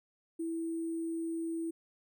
sine tone with sample-and-hold, 329.6 Hz, E4, in tune, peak -33 dBFS, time 0.39-1.71 s, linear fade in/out 10 ms, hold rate 8820 Hz, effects none

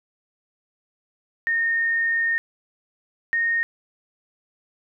sine tone pair in turn, 1837 / 1849.8 Hz, A#6 / A#6, -26 / -14 cents, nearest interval unison, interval 12 cents, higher second, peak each -19 dBFS, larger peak neither, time 1.47-2.38 / 3.33-3.63 s, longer first, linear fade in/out 0 ms, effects none

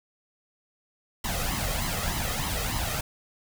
pink noise with flanger, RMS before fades -29 dBFS, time 1.24-3.01 s, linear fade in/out 5 ms, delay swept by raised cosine 0.98 to 1.61 ms, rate 3.3 Hz, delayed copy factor +0.7, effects none

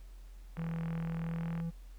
triangle tone with pitch glide, 164.81 to 166.63 Hz, E3 to E3, 0 to +19 cents, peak -32 dBFS, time 0.57-1.71 s, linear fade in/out 20 ms, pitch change +19 cents, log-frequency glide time 1.16-1.53 s
click train, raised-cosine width 0.5 ms, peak -31 dBFS, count 44, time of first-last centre 0.57-1.601 s, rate 41.7 Hz
effects added 43 Hz sine -47 dBFS peak until 1.98 s + pink hiss -66 dBFS RMS until 1.98 s

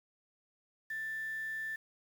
sine tone with quantisation, 1770 Hz, A6, 10 cents sharp, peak -36 dBFS, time 0.9-1.76 s, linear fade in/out 5 ms, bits 9, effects none

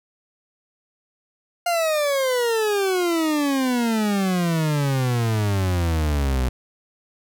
40% pulse exponential sweep, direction down, 707 to 61.3 Hz, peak -18 dBFS, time 1.66-6.49 s, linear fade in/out 5 ms, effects none

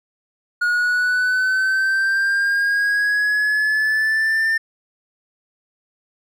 triangle linear sweep, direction up, 1439 to 1800 Hz, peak -14 dBFS, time 0.61-4.58 s, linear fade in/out 10 ms, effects none

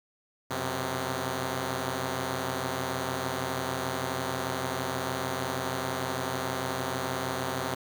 5% pulse tone cluster, 91.2 / 124.5 / 131 Hz, F#2 / B2 / C3, -24 / +14 / +2 cents, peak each -25 / -27 / -20 dBFS, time 0.5-7.75 s, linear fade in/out 10 ms, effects 9-bit

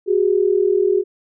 sine tone pair together, 369.8 / 410 Hz, F#4 / G#4, -1 / -22 cents, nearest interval major second, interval 179 cents, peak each -16 dBFS, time 0.06-1.04 s, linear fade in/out 50 ms, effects none

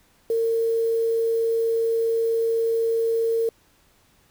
sine tone with quantisation, 456.1 Hz, A#4, 38 cents flat, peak -19 dBFS, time 0.3-3.49 s, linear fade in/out 2 ms, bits 7, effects pink hiss -60 dBFS RMS until 4.3 s

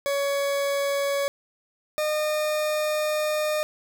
40% pulse tone pair in turn, 561 / 609.3 Hz, C#5 / D#5, +21 / -36 cents, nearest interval minor second, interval 143 cents, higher second, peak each -22 dBFS, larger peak neither, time 0.06-1.28 / 1.98-3.63 s, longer second, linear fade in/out 0 ms, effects 10-bit

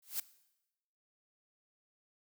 blue noise with exponential growth, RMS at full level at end -31 dBFS, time 0.02-0.2 s, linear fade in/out 5 ms, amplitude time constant 38 ms, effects noise-tail reverb RT60 0.9 s tail -18 dB re dry

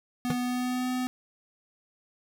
square tone with pitch glide, 246.9 to 252.7 Hz, B3 to B3, 0 to +40 cents, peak -28 dBFS, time 0.25-1.07 s, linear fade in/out 0 ms, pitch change +40 cents, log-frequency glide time 0.4-0.89 s
square tone with exponential decay, 162.1 Hz, E3, 29 cents flat, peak -23 dBFS, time 0.3-0.37 s, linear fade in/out 2 ms, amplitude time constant 15 ms
effects none

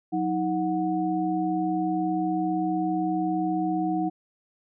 sine tone cluster, 181.8 / 316.9 / 734 Hz, F#3 / D#4 / F#5, -30 / +32 / -14 cents, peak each -31 / -25 / -29 dBFS, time 0.12-4.1 s, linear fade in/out 20 ms, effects none

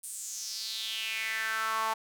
sawtooth tone with high-pass filter sweep, 221.5 Hz, A3, 12 cents sharp, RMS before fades -34 dBFS, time 0.03-1.94 s, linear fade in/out 10 ms, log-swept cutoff 9400 to 920 Hz, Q 4.6, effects none

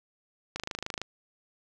click train, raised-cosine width 0.2 ms, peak -16 dBFS, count 13, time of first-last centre 0.56-1.016 s, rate 26.3 Hz, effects none

